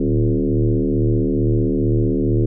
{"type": "tone with frequency modulation", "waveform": "sine", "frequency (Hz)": 114.4, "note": "A#2", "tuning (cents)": -32, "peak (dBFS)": -14, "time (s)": [0, 2.46], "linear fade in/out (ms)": 5, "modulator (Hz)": 75.5, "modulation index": 4, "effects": []}